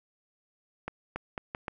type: accelerating click train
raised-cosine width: 0.5 ms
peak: -19 dBFS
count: 5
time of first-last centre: 0.88-1.682 s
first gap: 280 ms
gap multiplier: 0.78
effects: none